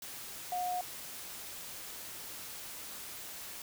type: tone in noise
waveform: sine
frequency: 722 Hz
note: F#5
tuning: 43 cents flat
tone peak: -32 dBFS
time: 0.52-0.81 s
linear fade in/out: 2 ms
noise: white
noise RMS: -45 dBFS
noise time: 0.02-3.62 s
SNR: +10 dB
effects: none